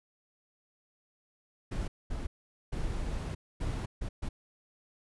brown noise bursts at uneven times, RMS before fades -34 dBFS, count 6, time 1.71-1.88 / 2.1-2.27 / 2.72-3.35 / 3.6-3.86 / 4.01-4.09 / 4.22-4.29 s, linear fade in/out 10 ms, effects resampled to 24000 Hz

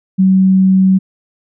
sine tone, 189.3 Hz, F#3, 40 cents sharp, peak -6 dBFS, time 0.18-0.99 s, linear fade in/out 20 ms, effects none

